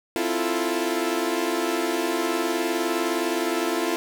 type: chord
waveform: sawtooth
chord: F major seventh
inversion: second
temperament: equal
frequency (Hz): 261.6 / 329.6 / 349.2 / 440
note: C4 / E4 / F4 / A4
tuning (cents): 0 / 0 / 0 / 0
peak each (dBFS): -28 / -23 / -23 / -26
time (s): 0.16-3.96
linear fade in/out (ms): 0
effects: none